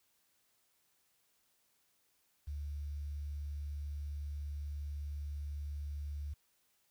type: tone with quantisation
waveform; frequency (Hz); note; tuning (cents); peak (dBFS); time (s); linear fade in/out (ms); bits
sine; 72.7; D2; -17; -38; 2.47-6.34; 10; 11
effects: white hiss -75 dBFS RMS until 6.9 s